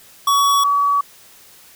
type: tone pair in turn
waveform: square / sine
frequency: 1127 / 1137.5 Hz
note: C#6 / C#6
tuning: +28 / +44 cents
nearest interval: unison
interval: 16 cents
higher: second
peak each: -13 dBFS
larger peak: neither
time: 0.27-0.64 / 0.64-1.01 s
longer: neither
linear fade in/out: 5 ms
effects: white hiss -46 dBFS RMS until 1.75 s